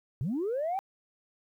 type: linear sweep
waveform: sine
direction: up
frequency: 110 to 798 Hz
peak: -27 dBFS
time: 0.21-0.79 s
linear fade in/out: 0 ms
effects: tanh soft clip ceiling -25 dBFS + 11-bit